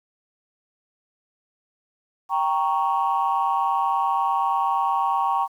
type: chord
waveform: sine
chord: G diminished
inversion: none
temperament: equal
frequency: 784 / 932.3 / 1108.7 Hz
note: G5 / Bb5 / Db6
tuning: 0 / 0 / 0 cents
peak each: -23 dBFS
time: 2.29-5.48 s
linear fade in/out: 50 ms
effects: tanh soft clip ceiling -12 dBFS + 9-bit